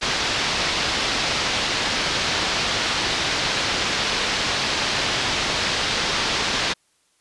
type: low-pass noise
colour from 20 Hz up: white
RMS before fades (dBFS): -23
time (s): 0.01-6.74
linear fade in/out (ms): 20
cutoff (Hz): 5000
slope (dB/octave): 24
effects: white hiss -64 dBFS RMS until 7.2 s + resampled to 24000 Hz